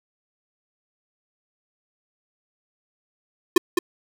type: tone with echo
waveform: square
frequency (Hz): 355.4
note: F4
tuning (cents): +30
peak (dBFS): -10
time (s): 3.56-3.58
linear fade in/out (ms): 5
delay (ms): 210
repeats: 1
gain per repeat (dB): -6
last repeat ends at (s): 3.79
effects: none